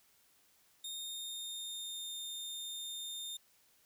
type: tone with pitch glide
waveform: sawtooth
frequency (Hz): 3675 to 3637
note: A#7 to A#7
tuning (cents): -25 to -43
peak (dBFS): -38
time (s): 0.84-3.37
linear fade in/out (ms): 5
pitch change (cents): -18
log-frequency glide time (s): 0.96-2.18
effects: white hiss -69 dBFS RMS until 3.85 s